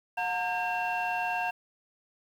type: tone cluster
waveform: sine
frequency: 723 / 915 / 1606 / 2718 Hz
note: F#5 / A#5 / G6 / F7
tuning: -40 / -32 / +41 / -48 cents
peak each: -30 / -33 / -34 / -33 dBFS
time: 0.17-1.51 s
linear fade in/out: 10 ms
effects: tanh soft clip ceiling -22 dBFS + 9-bit